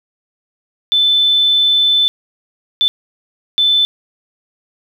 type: tone bursts at uneven times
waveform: sine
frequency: 3520 Hz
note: A7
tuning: in tune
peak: -9 dBFS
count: 3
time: 0.92-2.08 / 2.81-2.88 / 3.58-3.85 s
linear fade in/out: 0 ms
effects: 7-bit